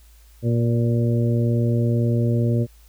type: harmonic tone with a mistuned harmonic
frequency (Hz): 118.1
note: A#2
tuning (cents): +23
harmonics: 1 / 2 / 3 / 4 / 5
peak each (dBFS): -18 / -24 / -28 / -30 / -32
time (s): 0.42-2.67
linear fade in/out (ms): 50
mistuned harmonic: 5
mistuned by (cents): -22
effects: added 55 Hz sine -47 dBFS peak until 2.88 s + white hiss -57 dBFS RMS until 2.88 s